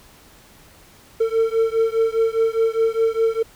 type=beating tone pair; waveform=triangle; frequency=449 / 453.9 Hz; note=A4 / A#4; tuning=+35 / -46 cents; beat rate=4.9 Hz; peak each=-17 / -18 dBFS; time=1.2-3.43 s; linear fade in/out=10 ms; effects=pink hiss -49 dBFS RMS until 3.55 s